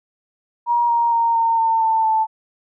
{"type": "tone with pitch steps", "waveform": "sine", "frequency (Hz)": [950, 938, 926.2, 914.5, 902.9, 891.5, 880.3], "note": ["A#5", "A#5", "A#5", "A#5", "A5", "A5", "A5"], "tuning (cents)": [33, 11, -11, -33, 44, 22, 1], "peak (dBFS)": -14, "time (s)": [0.66, 2.27], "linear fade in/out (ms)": 50, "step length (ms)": 230, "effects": []}